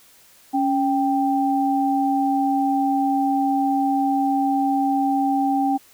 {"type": "tone pair together", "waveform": "sine", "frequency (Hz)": [277.2, 785.6], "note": ["C#4", "G5"], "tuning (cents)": [0, 4], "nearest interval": "octave + tritone", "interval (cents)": 1804, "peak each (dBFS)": -20, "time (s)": [0.53, 5.78], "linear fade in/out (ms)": 20, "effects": ["white hiss -52 dBFS RMS until 5.93 s"]}